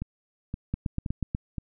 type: two click trains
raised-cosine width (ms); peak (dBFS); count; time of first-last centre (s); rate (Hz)
5; -19 / -15; 4 / 6; 0.02-1.583 / 0.74-1.349; 1.92 / 8.21
effects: none